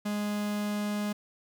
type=tone; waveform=45% pulse; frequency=207.7 Hz; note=G#3; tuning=in tune; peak=-29 dBFS; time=0.05-1.13 s; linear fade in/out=10 ms; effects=none